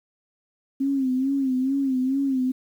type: tone with vibrato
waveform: sine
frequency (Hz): 265.9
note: C4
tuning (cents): +28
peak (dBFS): -20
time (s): 0.8-2.52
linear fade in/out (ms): 10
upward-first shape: sine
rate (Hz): 2.3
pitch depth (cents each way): 76
effects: 9-bit